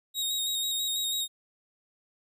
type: tone with vibrato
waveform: sawtooth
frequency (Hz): 3759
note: A#7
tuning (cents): +14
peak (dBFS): -25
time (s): 0.14-1.28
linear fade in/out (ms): 50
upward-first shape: square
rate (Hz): 6.1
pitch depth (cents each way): 21
effects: none